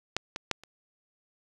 clicks, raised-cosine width 0.2 ms, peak -10 / -17 / -9 / -30 dBFS, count 4, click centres 0.166 / 0.361 / 0.513 / 0.636 s, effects 8-bit

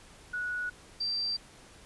sine tone pair in turn, 1466 / 4693 Hz, F#6 / D8, -16 / -2 cents, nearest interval octave + minor sixth, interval 2014 cents, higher second, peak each -31 / -29 dBFS, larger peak second, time 0.33-0.7 / 1-1.37 s, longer neither, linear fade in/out 10 ms, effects pink hiss -54 dBFS RMS until 1.85 s + resampled to 24000 Hz

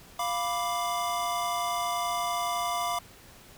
square chord, B diminished, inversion second, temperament equal, 698.5 / 987.8 / 1174.7 Hz, F5 / B5 / D6, 0 / 0 / 0 cents, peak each -32 / -34 / -33 dBFS, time 0.19-2.99 s, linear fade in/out 5 ms, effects pink hiss -52 dBFS RMS until 3.57 s

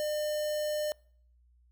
square tone with notch filter, 603 Hz, D5, 46 cents sharp, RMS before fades -32 dBFS, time 0-0.92 s, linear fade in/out 0 ms, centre 2100 Hz, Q 1.7, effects noise-tail reverb RT60 0.6 s tail -26 dB re dry + added 60 Hz sine -61 dBFS peak until 1.71 s

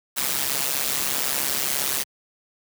white noise with amplitude modulation, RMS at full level -21 dBFS, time 0.16-2.04 s, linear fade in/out 20 ms, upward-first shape sine, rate 137 Hz, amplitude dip 85%, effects high-pass 100 Hz 12 dB/octave

